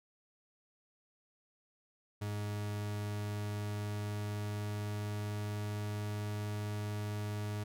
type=tone with pitch glide; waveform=40% pulse; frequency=103.83 to 104.49 Hz; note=G#2 to G#2; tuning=0 to +11 cents; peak=-35 dBFS; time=2.21-7.64 s; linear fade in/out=10 ms; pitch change=+11 cents; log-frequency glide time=3.24-6.36 s; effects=none